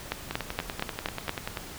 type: two click trains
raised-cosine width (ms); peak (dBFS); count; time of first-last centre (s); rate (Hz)
0.3; -15 / -11; 14 / 6; 0.31-1.572 / 0.12-1.294; 10.3 / 4.26
effects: pink hiss -42 dBFS RMS until 1.78 s